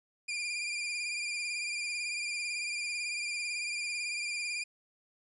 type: tone with vibrato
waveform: sawtooth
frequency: 2400 Hz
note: D7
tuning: 37 cents sharp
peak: -30 dBFS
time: 0.28-4.64 s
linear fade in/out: 10 ms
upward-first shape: triangle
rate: 18 Hz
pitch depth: 52 cents each way
effects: resampled to 24000 Hz + 12-bit